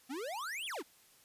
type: exponential two-way sweep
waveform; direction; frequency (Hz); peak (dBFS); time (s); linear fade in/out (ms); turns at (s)
square; up then down; 242.5 to 3502 to 242.5; -39; 0.09-0.83; 20; 0.66
effects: white hiss -64 dBFS RMS until 1.24 s + resampled to 32000 Hz